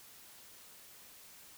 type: silence
effects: white hiss -56 dBFS RMS until 1.57 s